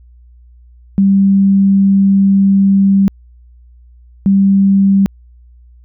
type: tone pair in turn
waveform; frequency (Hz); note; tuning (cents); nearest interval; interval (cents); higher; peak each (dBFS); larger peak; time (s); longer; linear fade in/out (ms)
sine; 196 / 196; G3 / G3; 0 / 0; unison; 0; neither; -6; neither; 0.98-3.08 / 4.26-5.06; first; 0
effects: added 60 Hz sine -39 dBFS peak until 5.84 s